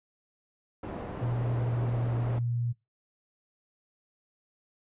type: low-pass noise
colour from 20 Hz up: white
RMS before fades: -38 dBFS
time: 0.83-2.39 s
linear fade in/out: 5 ms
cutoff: 580 Hz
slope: 12 dB/octave
type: tone with pitch glide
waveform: sine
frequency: 120 to 119.1 Hz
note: B2 to A#2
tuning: -49 to +38 cents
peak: -27 dBFS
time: 1.21-2.73 s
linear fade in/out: 20 ms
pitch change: -13 cents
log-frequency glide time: 1.54-1.63 s
effects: noise-tail reverb RT60 0.2 s tail -20 dB re dry + resampled to 8000 Hz